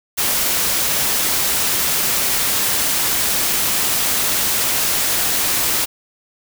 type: noise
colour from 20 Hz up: white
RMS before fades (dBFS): -18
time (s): 0.17-5.86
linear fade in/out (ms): 20
effects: none